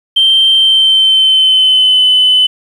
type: tone with pitch glide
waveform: sine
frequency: 3136 to 3020 Hz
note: G7 to F#7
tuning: 0 to +35 cents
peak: -4 dBFS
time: 0.16-2.47 s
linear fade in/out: 10 ms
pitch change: -65 cents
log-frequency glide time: 0.53-2.06 s
effects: tanh soft clip ceiling -1 dBFS + 7-bit